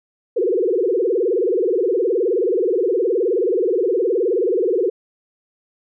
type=tone with vibrato; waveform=sine; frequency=415.2 Hz; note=G#4; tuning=in tune; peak=-15 dBFS; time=0.36-4.9 s; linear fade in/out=10 ms; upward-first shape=sine; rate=19 Hz; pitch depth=300 cents each way; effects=none